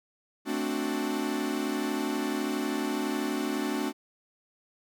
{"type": "chord", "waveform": "45% pulse", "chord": "D dominant seventh", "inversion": "second", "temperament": "equal", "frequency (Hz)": [220, 261.6, 293.7, 370], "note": ["A3", "C4", "D4", "F#4"], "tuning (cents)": [0, 0, 0, 0], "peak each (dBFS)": [-35, -34, -32, -35], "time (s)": [0.45, 3.93], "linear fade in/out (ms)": 50, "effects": []}